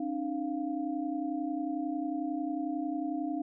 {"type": "tone cluster", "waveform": "sine", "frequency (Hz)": [273.2, 304.3, 698], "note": ["C#4", "D#4", "F5"], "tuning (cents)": [-25, -38, -1], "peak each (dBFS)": [-35, -33, -39], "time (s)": [0, 3.42], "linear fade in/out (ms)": 5, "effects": []}